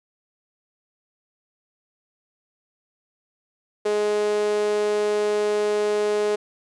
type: tone with high-pass filter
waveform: sawtooth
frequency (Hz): 209.2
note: G#3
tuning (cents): +13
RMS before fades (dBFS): -22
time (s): 3.85-6.36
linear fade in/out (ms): 10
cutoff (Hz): 460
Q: 8.1
effects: resampled to 22050 Hz